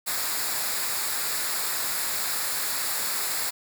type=noise with comb filter; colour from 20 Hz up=white; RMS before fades=-28 dBFS; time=0.06-3.51 s; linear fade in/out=20 ms; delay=0.33 ms; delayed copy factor=-0.6; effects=none